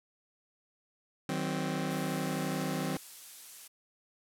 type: chord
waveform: sawtooth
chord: C diminished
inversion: first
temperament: just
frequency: 156.98 / 188.37 / 261.6 Hz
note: Eb3 / Gb3 / C4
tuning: +16 / +31 / 0 cents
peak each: -32 dBFS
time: 1.29-2.97 s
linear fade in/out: 2 ms
type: noise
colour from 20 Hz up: blue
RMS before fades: -46 dBFS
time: 1.9-3.68 s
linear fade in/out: 10 ms
effects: low-pass 12000 Hz 12 dB/octave